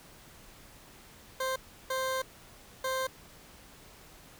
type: tone bursts at uneven times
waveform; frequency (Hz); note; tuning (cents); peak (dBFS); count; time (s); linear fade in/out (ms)
20% pulse; 523.3; C5; 0; -25; 3; 1.4-1.56 / 1.9-2.22 / 2.84-3.07; 5
effects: pink hiss -54 dBFS RMS until 4.39 s